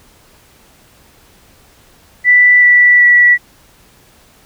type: tone with pitch steps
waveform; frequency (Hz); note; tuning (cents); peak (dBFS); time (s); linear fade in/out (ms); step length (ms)
sine; 1975.5 / 1961.9 / 1948.3; B6 / B6 / B6; 0 / -12 / -24; -4; 2.24-3.38; 50; 380
effects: pink hiss -47 dBFS RMS until 4.45 s